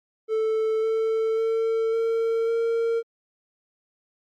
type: tone with pitch steps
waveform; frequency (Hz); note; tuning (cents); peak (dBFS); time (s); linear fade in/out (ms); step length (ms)
triangle; 440 / 444.9 / 449.8 / 454.7 / 459.7; A4 / A4 / A4 / A#4 / A#4; 0 / +19 / +38 / -43 / -24; -19; 0.28-3.03; 50; 550
effects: Opus 48 kbps